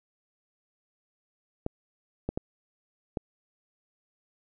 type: clicks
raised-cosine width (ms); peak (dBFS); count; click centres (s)
2; -16; 4; 1.664 / 2.29 / 2.375 / 3.172
effects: none